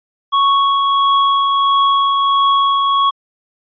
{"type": "tone with tremolo", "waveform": "square", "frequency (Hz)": 1108.7, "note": "C#6", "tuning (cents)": 0, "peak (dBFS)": -10, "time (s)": [0.32, 3.11], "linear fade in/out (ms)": 20, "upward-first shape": "triangle", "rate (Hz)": 1.5, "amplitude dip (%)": 30, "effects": ["resampled to 11025 Hz"]}